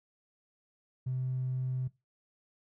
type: tone with tanh clipping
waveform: triangle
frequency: 128.8 Hz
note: C3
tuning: 27 cents flat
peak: -30 dBFS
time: 1.06-1.88 s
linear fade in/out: 10 ms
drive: 1 dB
effects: noise-tail reverb RT60 0.2 s tail -17 dB re dry